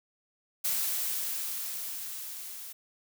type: noise with level ramp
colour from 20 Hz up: blue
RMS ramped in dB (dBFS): -29 to -43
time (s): 0.64-2.73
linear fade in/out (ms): 10
effects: none